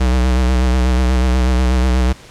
square tone with vibrato, 63 Hz, B1, 35 cents sharp, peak -12 dBFS, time 0-2.13 s, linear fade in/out 10 ms, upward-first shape sine, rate 8.2 Hz, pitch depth 48 cents each way, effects pink hiss -40 dBFS RMS until 2.3 s + low-pass 8000 Hz 12 dB/octave

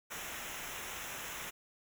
pink noise with comb filter, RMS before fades -43 dBFS, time 0.1-1.51 s, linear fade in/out 20 ms, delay 0.22 ms, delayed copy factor -0.75, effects none

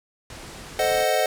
pink low-pass noise, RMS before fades -40 dBFS, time 0.3-1.04 s, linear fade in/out 2 ms, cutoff 10000 Hz, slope 24 dB/octave
square chord, A diminished seventh, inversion none, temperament equal, 440 / 523.3 / 622.3 / 740 Hz, A4 / C5 / Eb5 / Gb5, 0 / 0 / 0 / 0 cents, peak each -29 / -26 / -24 / -25 dBFS, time 0.79-1.26 s, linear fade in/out 2 ms
effects none

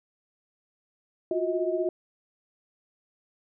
sine tone cluster, 350.3 / 366.3 / 635 Hz, F4 / F#4 / D#5, +5 / -17 / +35 cents, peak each -29 dBFS, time 1.31-1.89 s, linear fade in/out 2 ms, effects none

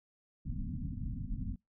pink low-pass noise, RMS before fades -38 dBFS, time 0.45-1.56 s, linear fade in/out 10 ms, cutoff 270 Hz, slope 96 dB/octave, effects noise-tail reverb RT60 0.2 s tail -26 dB re dry

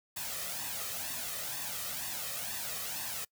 white noise with flanger, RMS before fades -38 dBFS, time 0.16-3.25 s, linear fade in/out 10 ms, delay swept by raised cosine 1.1 to 1.64 ms, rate 2.1 Hz, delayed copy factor +0.65, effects noise-tail reverb RT60 0.1 s tail -24 dB re dry + high-pass 80 Hz 12 dB/octave

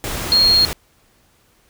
sine tone in noise, 4259 Hz, C8, 30 cents sharp, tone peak -10 dBFS, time 0.32-0.65 s, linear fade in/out 0 ms, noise pink, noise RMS -25 dBFS, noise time 0.04-0.73 s, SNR +12 dB, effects pink hiss -57 dBFS RMS until 1.69 s

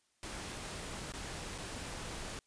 pink noise with dropouts, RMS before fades -43 dBFS, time 0.23-2.39 s, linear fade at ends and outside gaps 1 ms, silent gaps 1.122-1.137 / 1.58-1.584 s, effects white hiss -75 dBFS RMS until 2.46 s + resampled to 22050 Hz

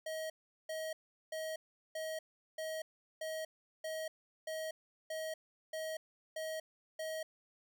square tone bursts, 634 Hz, D#5, 32 cents sharp, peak -39 dBFS, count 12, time 0.06-7.23 s, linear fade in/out 5 ms, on 240 ms, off 390 ms, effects none

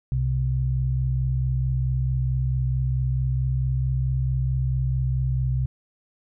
sine tone pair together, 64.4 / 128.95 Hz, C2 / C3, -27 / -25 cents, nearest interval octave, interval 1202 cents, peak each -25 / -22 dBFS, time 0.12-5.66 s, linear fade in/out 0 ms, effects none

